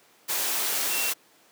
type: tone in noise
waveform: sine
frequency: 2717 Hz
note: F7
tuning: 48 cents flat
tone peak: -31 dBFS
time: 0.9-1.11 s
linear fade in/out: 20 ms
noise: white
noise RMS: -27 dBFS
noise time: 0.28-1.14 s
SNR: -7 dB
effects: pink hiss -58 dBFS RMS until 1.51 s + high-pass 300 Hz 12 dB/octave